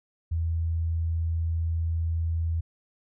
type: tone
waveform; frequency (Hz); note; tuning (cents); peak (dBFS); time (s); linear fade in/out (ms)
sine; 82.41; E2; 0; -24; 0.31-2.61; 10
effects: none